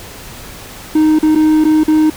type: tone with dropouts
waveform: triangle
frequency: 310.3 Hz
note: D#4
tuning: 5 cents flat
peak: -5 dBFS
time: 0.95-2.1 s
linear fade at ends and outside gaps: 5 ms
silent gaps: 1.189-1.228 / 1.351-1.357 / 1.642-1.65 / 1.836-1.879 s
effects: pink hiss -32 dBFS RMS until 2.16 s